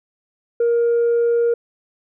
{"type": "tone", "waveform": "sine", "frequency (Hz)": 470, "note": "A#4", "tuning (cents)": 14, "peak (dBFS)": -12, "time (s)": [0.6, 1.54], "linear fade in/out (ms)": 5, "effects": ["tanh soft clip ceiling -12 dBFS"]}